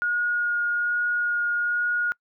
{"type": "tone with vibrato", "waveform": "sine", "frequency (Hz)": 1436, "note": "F6", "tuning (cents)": 48, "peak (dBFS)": -21, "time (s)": [0.02, 2.12], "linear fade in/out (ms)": 0, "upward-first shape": "sine", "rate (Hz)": 1.2, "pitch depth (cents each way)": 9, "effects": ["noise-tail reverb RT60 0.1 s tail -26 dB re dry"]}